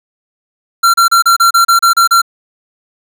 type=tone bursts; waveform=square; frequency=1367 Hz; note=F6; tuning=37 cents flat; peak=-6 dBFS; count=10; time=0.83-2.218 s; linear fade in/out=10 ms; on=110 ms; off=32 ms; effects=none